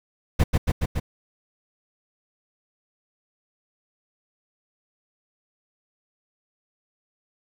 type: noise with echo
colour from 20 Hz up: brown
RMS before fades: -17 dBFS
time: 0.39-0.44 s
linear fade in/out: 10 ms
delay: 140 ms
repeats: 4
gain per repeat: -2 dB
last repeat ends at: 1 s
effects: none